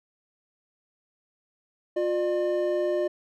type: tone pair together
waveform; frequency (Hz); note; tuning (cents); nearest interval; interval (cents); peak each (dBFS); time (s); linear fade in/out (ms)
triangle; 355.4 / 600; F4 / D5; +30 / +37; major sixth; 907; -24; 1.96-3.08; 10
effects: none